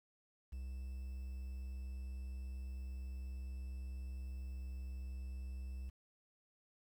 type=tone with quantisation; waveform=triangle; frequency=64.3 Hz; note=C2; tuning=30 cents flat; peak=-40 dBFS; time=0.52-5.9 s; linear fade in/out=10 ms; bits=11; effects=none